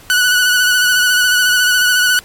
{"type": "tone with vibrato", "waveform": "sawtooth", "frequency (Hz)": 1480, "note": "F#6", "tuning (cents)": 0, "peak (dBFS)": -6, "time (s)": [0.1, 2.19], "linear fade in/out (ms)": 0, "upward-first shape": "sine", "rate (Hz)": 14, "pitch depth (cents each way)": 28, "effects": ["pink hiss -41 dBFS RMS until 2.24 s", "MP3 64 kbps"]}